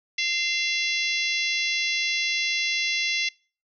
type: harmonic tone with a mistuned harmonic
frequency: 681 Hz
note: F5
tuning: 44 cents flat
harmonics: 3 / 4 / 5 / 6 / 7 / 8 / 9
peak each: -27 / -29 / -31 / -33 / -34 / -35 / -36 dBFS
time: 0.18-3.29 s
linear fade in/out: 5 ms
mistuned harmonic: 3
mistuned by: +32 cents
effects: noise-tail reverb RT60 0.4 s tail -26 dB re dry